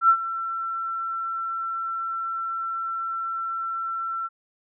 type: tone with ADSR envelope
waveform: sine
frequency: 1346 Hz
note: E6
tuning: 36 cents sharp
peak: -11 dBFS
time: 0.01-4.29 s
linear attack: 79 ms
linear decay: 75 ms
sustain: -15 dB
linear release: 33 ms
effects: none